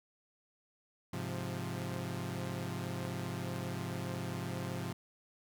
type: chord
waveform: sawtooth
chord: F minor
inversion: first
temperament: equal with one note detuned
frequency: 103.83 / 131.42 / 174.61 Hz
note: Ab2 / C3 / F3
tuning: 0 / +8 / 0 cents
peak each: -38 / -37 / -37 dBFS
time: 1.13-4.93 s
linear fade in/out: 5 ms
effects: 11-bit